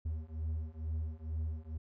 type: beating tone pair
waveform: triangle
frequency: 77.78 / 79.98 Hz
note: D#2 / D#2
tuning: 0 / +48 cents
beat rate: 2.2 Hz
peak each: -37 / -36 dBFS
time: 0.05-1.78 s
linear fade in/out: 10 ms
effects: none